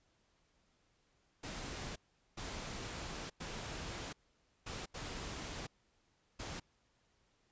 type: noise bursts at uneven times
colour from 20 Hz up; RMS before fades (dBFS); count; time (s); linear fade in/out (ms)
pink; -44; 6; 1.43-1.96 / 2.37-3.3 / 3.4-4.13 / 4.66-4.86 / 4.94-5.67 / 6.39-6.6; 10
effects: pink hiss -75 dBFS RMS until 7.51 s + resampled to 16000 Hz

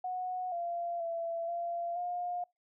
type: tone with pitch steps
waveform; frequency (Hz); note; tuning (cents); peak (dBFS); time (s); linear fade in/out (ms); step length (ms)
sine; 734 / 689 / 671 / 687 / 710; F#5 / F5 / E5 / F5 / F5; -14 / -24 / +31 / -29 / +28; -33; 0.04-2.44; 5; 480
effects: noise-tail reverb RT60 0.2 s tail -25 dB re dry

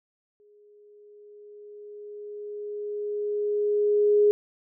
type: tone with exponential growth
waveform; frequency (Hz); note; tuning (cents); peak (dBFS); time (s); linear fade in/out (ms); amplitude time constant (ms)
sine; 415.3; G#4; 0; -15; 0.4-4.31; 0; 850
effects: none

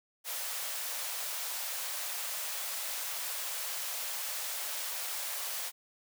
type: high-pass noise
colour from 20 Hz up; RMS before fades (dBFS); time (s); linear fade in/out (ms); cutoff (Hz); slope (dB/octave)
white; -37; 0.24-5.72; 50; 500; 48
effects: none

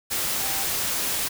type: tone in noise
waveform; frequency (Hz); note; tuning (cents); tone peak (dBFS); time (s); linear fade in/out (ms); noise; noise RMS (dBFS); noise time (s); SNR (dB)
sine; 784; G5; 0; -37; 0.4-0.65; 20; white; -26; 0.1-1.29; -14
effects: none

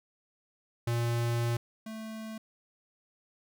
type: tone pair in turn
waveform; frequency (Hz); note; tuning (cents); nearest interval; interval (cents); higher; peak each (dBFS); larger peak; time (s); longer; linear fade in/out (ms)
square; 118 / 220.1; A#2 / A3; +22 / +1; major seventh; 1079; second; -28 / -39; first; 0.87-1.57 / 1.86-2.38; first; 5
effects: none

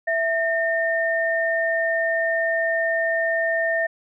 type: tone pair together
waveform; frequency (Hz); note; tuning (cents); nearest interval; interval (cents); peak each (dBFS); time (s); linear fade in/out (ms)
sine; 660 / 1818.9; E5 / A#6; +2 / -43; octave + tritone; 1755; -22; 0.07-3.87; 10
effects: none

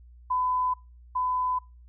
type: tone pair in turn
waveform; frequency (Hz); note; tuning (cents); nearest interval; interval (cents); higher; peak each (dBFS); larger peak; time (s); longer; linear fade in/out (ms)
sine; 1006 / 1006; B5 / B5; +32 / +32; unison; 0; neither; -23 / -24; first; 0.3-0.74 / 1.15-1.59; neither; 10
effects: noise-tail reverb RT60 0.3 s tail -25 dB re dry + added 60 Hz sine -48 dBFS peak until 1.88 s

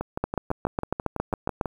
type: two click trains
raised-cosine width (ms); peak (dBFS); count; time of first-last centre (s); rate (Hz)
1; -10 / -14; 11 / 11; 0.24-1.612 / 0.01-1.657; 7.29 / 6.07
effects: 8-bit

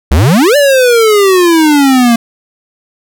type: exponential two-way sweep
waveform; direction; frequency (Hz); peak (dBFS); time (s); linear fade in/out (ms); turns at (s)
square; up then down; 61 to 591 to 228.8; -5; 0.11-2.16; 5; 0.56
effects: none

